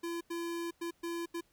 square tone bursts at uneven times, 339.3 Hz, F4, 50 cents flat, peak -36 dBFS, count 5, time 0.03-0.21 / 0.3-0.71 / 0.81-0.91 / 1.03-1.26 / 1.34-1.41 s, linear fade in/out 10 ms, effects pink hiss -71 dBFS RMS until 1.52 s

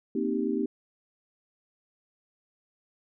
sine chord, C minor seventh, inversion third, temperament equal, 233.1 / 261.6 / 311.1 / 392 Hz, Bb3 / C4 / Eb4 / G4, 0 / 0 / 0 / 0 cents, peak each -31 dBFS, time 0.15-0.66 s, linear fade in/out 5 ms, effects none

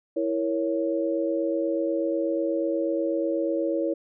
sine chord, A# diminished, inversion second, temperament equal, 329.6 / 466.2 / 554.4 Hz, E4 / A#4 / C#5, 0 / 0 / 0 cents, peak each -26 / -30 / -27 dBFS, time 0.16-3.94 s, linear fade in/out 10 ms, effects none

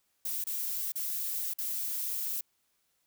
violet noise with dropouts, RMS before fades -34 dBFS, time 0.25-2.41 s, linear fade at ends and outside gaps 5 ms, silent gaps 0.441-0.468 / 0.921-0.956 / 1.537-1.585 s, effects white hiss -75 dBFS RMS until 3.06 s

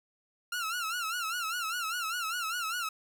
sawtooth tone with vibrato, 1372 Hz, F6, 31 cents flat, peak -28 dBFS, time 0.52-2.89 s, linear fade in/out 5 ms, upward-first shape sine, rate 5 Hz, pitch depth 120 cents each way, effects 10-bit

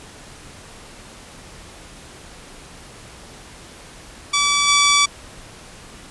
10% pulse tone with level steps, 1151 Hz, D6, 35 cents flat, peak -7 / -4 dBFS, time 4.33-5.06 s, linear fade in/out 10 ms, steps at 4.67 s, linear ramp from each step 20 ms, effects pink hiss -41 dBFS RMS until 6.1 s + resampled to 24000 Hz

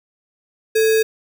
sine tone with sample-and-hold, 441.2 Hz, A4, 5 cents sharp, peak -12 dBFS, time 0.75-1.03 s, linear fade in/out 10 ms, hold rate 2100 Hz, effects none

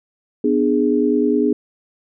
sine chord, G# diminished, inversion first, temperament just, 249.2 / 299 / 415.3 Hz, B3 / D4 / G#4, +16 / +31 / 0 cents, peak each -18 dBFS, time 0.44-1.53 s, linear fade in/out 5 ms, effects none

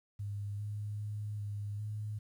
sine tone with pitch steps, 101.8 / 104.2 / 104.8 / 102.8 / 106 Hz, G#2 / G#2 / G#2 / G#2 / G#2, -34 / +6 / +16 / -17 / +36 cents, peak -36 dBFS, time 0.19-2.19 s, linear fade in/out 10 ms, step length 400 ms, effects 11-bit

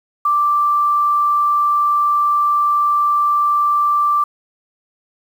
sine tone with quantisation, 1174.7 Hz, D6, in tune, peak -12 dBFS, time 0.25-4.24 s, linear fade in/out 5 ms, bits 7, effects none

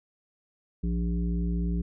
harmonic tone with a mistuned harmonic, 58.27 Hz, A#1, in tune, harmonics 1 / 3 / 5 / 7, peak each -27 / -29 / -39 / -43 dBFS, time 0.83-1.82 s, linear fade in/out 10 ms, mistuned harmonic 7, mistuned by -19 cents, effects none

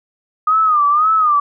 sine tone with vibrato, 1228 Hz, D#6, 23 cents flat, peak -10 dBFS, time 0.47-1.4 s, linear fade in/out 5 ms, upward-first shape sine, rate 1.9 Hz, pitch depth 110 cents each way, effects none

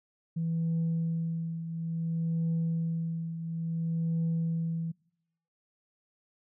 sine tone with tremolo, 164.81 Hz, E3, in tune, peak -24 dBFS, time 0.36-4.92 s, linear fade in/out 10 ms, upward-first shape triangle, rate 0.58 Hz, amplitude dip 70%, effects noise-tail reverb RT60 0.8 s tail -26 dB re dry + tanh soft clip ceiling -24 dBFS

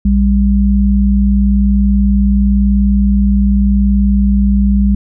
sine tone pair together, 59.62 / 199.8 Hz, A#1 / G3, +40 / +33 cents, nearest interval octave + major sixth, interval 2093 cents, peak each -10 dBFS, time 0.05-4.95 s, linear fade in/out 5 ms, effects none

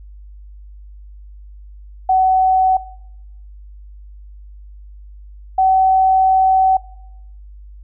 sine tone pair in turn, 753 / 759.1 Hz, F#5 / F#5, +30 / +44 cents, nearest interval unison, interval 14 cents, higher second, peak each -10 dBFS, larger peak neither, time 2.09-2.77 / 5.58-6.77 s, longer second, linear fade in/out 5 ms, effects noise-tail reverb RT60 0.8 s tail -21 dB re dry + added 50 Hz sine -35 dBFS peak until 7.83 s

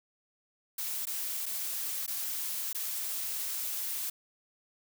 blue noise with dropouts, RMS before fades -35 dBFS, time 0.78-4.1 s, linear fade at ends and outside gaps 5 ms, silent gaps 1.055-1.069 / 1.458-1.462 / 2.064-2.077 / 2.73-2.747 s, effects none

